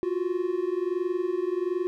triangle tone pair together, 349.2 / 370.5 Hz, F4 / F#4, 0 / +2 cents, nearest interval minor second, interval 102 cents, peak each -26 dBFS, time 0.03-1.87 s, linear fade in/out 0 ms, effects none

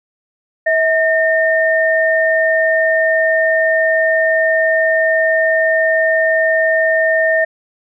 sine tone pair together, 644 / 1821.5 Hz, E5 / A#6, -41 / -41 cents, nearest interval octave + tritone, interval 1800 cents, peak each -13 / -14 dBFS, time 0.66-7.45 s, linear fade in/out 10 ms, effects none

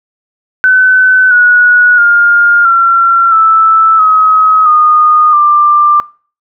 sine tone with pitch steps, 1513 / 1461.5 / 1411.7 / 1363.6 / 1317.1 / 1272.3 / 1228.9 / 1187.1 Hz, F#6 / F#6 / F6 / F6 / E6 / D#6 / D#6 / D6, +38 / -22 / +18 / -42 / -2 / +38 / -22 / +18 cents, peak -3 dBFS, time 0.64-6 s, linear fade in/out 0 ms, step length 670 ms, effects noise-tail reverb RT60 0.4 s tail -22 dB re dry

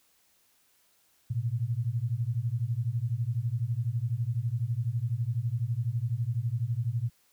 sine beating tone pair, 111.7 / 123.7 Hz, A2 / B2, +27 / +3 cents, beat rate 12 Hz, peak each -30 dBFS, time 1.3-7.1 s, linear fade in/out 10 ms, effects white hiss -67 dBFS RMS until 7.32 s

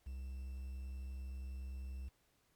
triangle tone with quantisation, 65.2 Hz, C2, 5 cents flat, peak -40 dBFS, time 0.06-2.09 s, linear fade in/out 10 ms, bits 11, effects pink hiss -75 dBFS RMS until 2.55 s + MP3 96 kbps

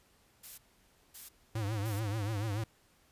blue noise bursts, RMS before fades -47 dBFS, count 3, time 0.43-2 s, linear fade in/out 10 ms, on 150 ms, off 560 ms
square tone with vibrato, 105.9 Hz, G#2, 34 cents sharp, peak -33 dBFS, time 1.55-2.64 s, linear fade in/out 5 ms, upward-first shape triangle, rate 6.9 Hz, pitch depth 150 cents each way
effects pink hiss -67 dBFS RMS until 3.11 s + resampled to 32000 Hz

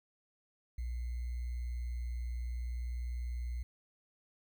sine tone with sample-and-hold, 60.3 Hz, B1, 41 cents flat, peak -35 dBFS, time 0.78-3.63 s, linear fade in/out 5 ms, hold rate 2100 Hz, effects none

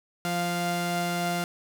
sawtooth tone pair together, 173.77 / 698.5 Hz, F3 / F5, -8 / 0 cents, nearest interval 2 octaves, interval 2408 cents, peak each -25 dBFS, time 0.25-1.44 s, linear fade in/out 0 ms, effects none

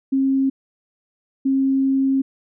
sine tone pair in turn, 268.9 / 268.9 Hz, C4 / C4, +47 / +47 cents, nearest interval unison, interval 0 cents, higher neither, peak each -15 dBFS, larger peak neither, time 0.12-0.5 / 1.45-2.22 s, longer second, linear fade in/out 10 ms, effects none

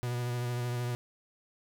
45% pulse tone with vibrato, 121.9 Hz, B2, 22 cents flat, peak -31 dBFS, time 0.03-0.95 s, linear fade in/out 0 ms, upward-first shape triangle, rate 13 Hz, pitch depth 28 cents each way, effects none

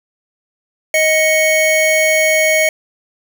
square tone pair together, 627.7 / 2217 Hz, D#5 / C#7, +15 / 0 cents, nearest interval octave + minor seventh, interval 2185 cents, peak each -14 dBFS, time 0.94-2.69 s, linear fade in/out 2 ms, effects none

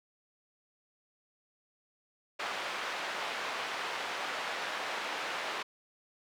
pink band-pass noise, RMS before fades -37 dBFS, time 2.39-5.63 s, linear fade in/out 10 ms, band 700 to 3200 Hz, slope 12 dB/octave, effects none

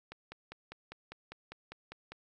click train, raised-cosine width 0.3 ms, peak -29 dBFS, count 11, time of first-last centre 0.12-2.12 s, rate 5 Hz, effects none

